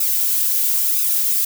violet noise with flanger, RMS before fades -18 dBFS, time 0-1.45 s, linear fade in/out 5 ms, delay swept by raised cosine 0.79 to 4.49 ms, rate 1 Hz, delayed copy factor +0.75, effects none

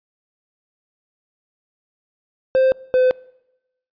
triangle tone pair in turn, 523.3 / 509.9 Hz, C5 / C5, 0 / -45 cents, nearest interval unison, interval 45 cents, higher first, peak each -10 dBFS, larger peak neither, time 2.55-2.72 / 2.94-3.11 s, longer neither, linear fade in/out 0 ms, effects noise-tail reverb RT60 0.9 s tail -24 dB re dry + resampled to 11025 Hz

